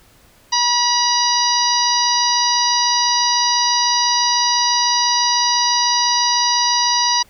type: harmonic tone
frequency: 966 Hz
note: B5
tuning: 39 cents flat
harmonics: 1 / 2 / 3 / 4 / 5 / 6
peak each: -18 / -26 / -26 / -24 / -18 / -21 dBFS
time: 0.52-7.23 s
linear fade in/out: 10 ms
effects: pink hiss -51 dBFS RMS until 7.29 s